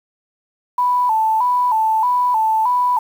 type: tone with vibrato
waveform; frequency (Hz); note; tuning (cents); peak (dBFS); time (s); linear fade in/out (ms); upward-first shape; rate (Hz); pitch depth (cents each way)
sine; 932.3; A#5; 0; -13; 0.78-2.99; 5; square; 1.6; 100
effects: 7-bit